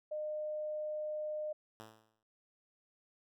sine tone, 609 Hz, D#5, 37 cents flat, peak -36 dBFS, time 0.11-1.53 s, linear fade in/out 10 ms
5% pulse tone with exponential decay, 110 Hz, A2, in tune, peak -36 dBFS, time 1.8-2.23 s, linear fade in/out 0 ms, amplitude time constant 92 ms
effects none

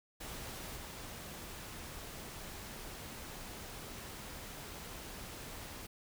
pink noise with level steps, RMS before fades -45 / -47 dBFS, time 0.2-5.87 s, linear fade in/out 10 ms, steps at 0.76 s, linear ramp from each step 10 ms, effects none

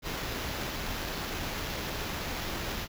pink noise with sample-and-hold, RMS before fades -35 dBFS, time 0.02-2.88 s, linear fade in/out 50 ms, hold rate 8820 Hz, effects none

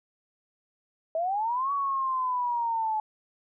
sine linear two-way sweep, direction up then down, 632 to 1132 to 856 Hz, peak -25 dBFS, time 1.15-3 s, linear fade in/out 2 ms, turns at 1.72 s, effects none

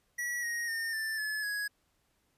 square tone with pitch steps, 1933 / 1876.9 / 1822.4 / 1769.5 / 1718.1 / 1668.3 Hz, B6 / A#6 / A#6 / A6 / A6 / G#6, -38 / +11 / -40 / +9 / -42 / +7 cents, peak -33 dBFS, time 0.18-1.68 s, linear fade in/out 10 ms, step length 250 ms, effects pink hiss -74 dBFS RMS until 2.37 s + resampled to 32000 Hz

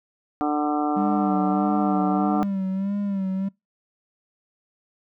harmonic tone, 149 Hz, D3, 25 cents sharp, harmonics 2 / 3 / 4 / 5 / 6 / 7 / 8 / 9, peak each -23 / -33 / -35 / -25 / -37 / -40 / -31 / -36 dBFS, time 0.41-2.43 s, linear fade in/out 0 ms
triangle tone with vibrato, 196.1 Hz, G3, 1 cent sharp, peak -21 dBFS, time 0.96-3.49 s, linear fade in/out 10 ms, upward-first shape sine, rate 1.6 Hz, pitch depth 64 cents each way
effects noise-tail reverb RT60 0.2 s tail -25 dB re dry

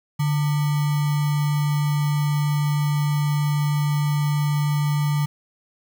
sine tone with sample-and-hold, 146.83 Hz, D3, in tune, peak -18 dBFS, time 0.19-5.26 s, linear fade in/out 10 ms, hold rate 1050 Hz, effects none

